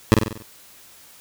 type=tone with echo; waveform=15% pulse; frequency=110 Hz; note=A2; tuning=in tune; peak=-3 dBFS; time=0.12-0.14 s; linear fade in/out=0 ms; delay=47 ms; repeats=6; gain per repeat=-5 dB; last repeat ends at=0.422 s; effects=white hiss -48 dBFS RMS until 1.2 s